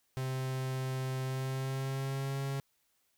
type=tone with pitch glide; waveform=45% pulse; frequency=130.81 to 137.15 Hz; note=C3 to C#3; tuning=0 to -18 cents; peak=-33 dBFS; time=0.17-2.6 s; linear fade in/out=0 ms; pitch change=+82 cents; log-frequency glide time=1.24-2.39 s; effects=white hiss -75 dBFS RMS until 3.17 s